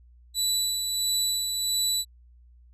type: tone with tremolo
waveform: 25% pulse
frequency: 3957 Hz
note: B7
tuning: 3 cents sharp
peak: -19 dBFS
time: 0.34-2.05 s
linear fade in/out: 50 ms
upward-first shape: sine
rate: 1.5 Hz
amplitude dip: 40%
effects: added 60 Hz sine -51 dBFS peak until 2.73 s + resampled to 32000 Hz